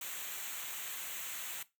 white noise with comb filter, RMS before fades -42 dBFS, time 0.01-1.63 s, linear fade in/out 5 ms, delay 0.2 ms, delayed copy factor -0.7, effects noise-tail reverb RT60 0.2 s tail -17 dB re dry

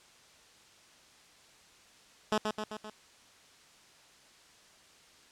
10% pulse tone with echo, 214 Hz, A3, 48 cents flat, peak -18 dBFS, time 2.32-2.38 s, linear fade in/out 2 ms, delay 130 ms, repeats 4, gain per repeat -4 dB, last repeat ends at 2.9 s, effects white hiss -59 dBFS RMS until 5.31 s + low-pass 7000 Hz 12 dB/octave

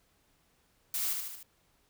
blue noise with echo, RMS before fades -33 dBFS, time 0.94-1.13 s, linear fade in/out 2 ms, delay 75 ms, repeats 4, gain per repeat -4 dB, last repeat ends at 1.43 s, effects pink hiss -70 dBFS RMS until 1.89 s

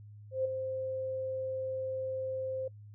sine tone with ADSR envelope, 523.3 Hz, C5, in tune, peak -26 dBFS, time 0.31-2.68 s, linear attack 140 ms, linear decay 8 ms, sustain -7 dB, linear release 6 ms, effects noise-tail reverb RT60 0.1 s tail -25 dB re dry + added 104 Hz sine -48 dBFS peak until 2.94 s

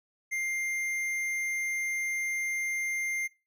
sine tone with tanh clipping, 2100 Hz, C7, 6 cents sharp, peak -31 dBFS, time 0.31-3.28 s, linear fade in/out 20 ms, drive 13 dB, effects noise-tail reverb RT60 0.3 s tail -22 dB re dry

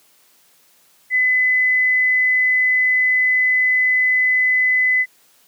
sine tone, 2013 Hz, B6, 33 cents sharp, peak -13 dBFS, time 1.1-5.06 s, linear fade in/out 50 ms, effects white hiss -55 dBFS RMS until 5.47 s + high-pass 150 Hz 12 dB/octave

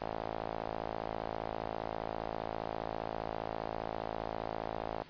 sawtooth tone with band-pass filter, 55 Hz, A1, in tune, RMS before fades -39 dBFS, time 0.01-5.03 s, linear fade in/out 10 ms, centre 720 Hz, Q 2.3, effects pink hiss -54 dBFS RMS until 5.09 s + resampled to 11025 Hz

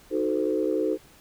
sine chord, D# diminished seventh, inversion none, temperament equal with one note detuned, 311.1 / 370 / 440 / 513.4 Hz, D#4 / F#4 / A4 / C5, 0 / 0 / 0 / -33 cents, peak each -27 / -28 / -27 / -29 dBFS, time 0.1-0.98 s, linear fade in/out 50 ms, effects tanh soft clip ceiling -12 dBFS + pink hiss -54 dBFS RMS until 1.2 s

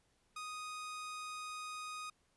sawtooth tone, 1244.5 Hz, D#6, in tune, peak -39 dBFS, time 0.36-2.1 s, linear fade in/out 5 ms, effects pink hiss -75 dBFS RMS until 2.36 s + resampled to 24000 Hz

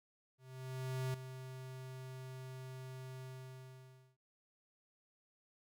square tone with ADSR envelope, 130 Hz, C3, 11 cents flat, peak -36 dBFS, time 0.38-4.17 s, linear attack 760 ms, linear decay 4 ms, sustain -11 dB, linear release 940 ms, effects none

